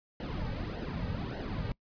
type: noise with flanger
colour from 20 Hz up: brown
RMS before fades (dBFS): -36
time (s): 0.2-1.72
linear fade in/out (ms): 2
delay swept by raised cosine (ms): 0.83 to 2.93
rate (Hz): 1.7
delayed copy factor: -0.75
effects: noise-tail reverb RT60 0.1 s tail -24 dB re dry + resampled to 11025 Hz